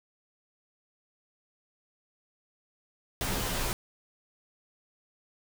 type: noise with comb filter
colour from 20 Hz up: pink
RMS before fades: -31 dBFS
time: 3.21-3.73 s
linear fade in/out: 0 ms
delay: 13 ms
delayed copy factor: -1
effects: none